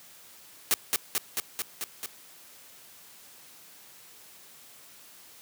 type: noise with echo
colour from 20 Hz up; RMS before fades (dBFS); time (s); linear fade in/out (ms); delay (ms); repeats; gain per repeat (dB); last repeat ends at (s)
white; -23; 0.71-0.74; 0; 220; 6; -2; 2.06
effects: white hiss -52 dBFS RMS until 5.41 s + high-pass 100 Hz 12 dB/octave